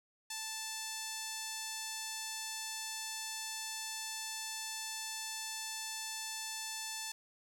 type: tone with band-pass filter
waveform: sawtooth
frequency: 880 Hz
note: A5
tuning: in tune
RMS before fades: -42 dBFS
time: 0.3-7.12 s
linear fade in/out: 5 ms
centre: 6900 Hz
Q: 1.1
effects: 11-bit